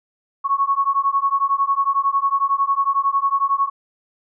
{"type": "beating tone pair", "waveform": "sine", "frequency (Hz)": [1100, 1111], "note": ["C#6", "C#6"], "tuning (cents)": [-14, 4], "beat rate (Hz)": 11, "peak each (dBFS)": -19, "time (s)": [0.44, 3.7], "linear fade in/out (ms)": 20, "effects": []}